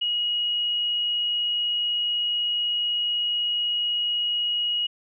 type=tone; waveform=sine; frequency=2896 Hz; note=F#7; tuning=38 cents flat; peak=-22 dBFS; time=0.01-4.87 s; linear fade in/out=10 ms; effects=none